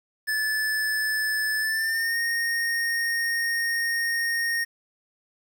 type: tone with pitch glide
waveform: square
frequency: 1739 to 1853.1 Hz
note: A6 to A#6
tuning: -21 to -11 cents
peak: -24 dBFS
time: 0.27-4.65 s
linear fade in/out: 20 ms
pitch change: +110 cents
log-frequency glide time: 1.59-2.19 s
effects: 9-bit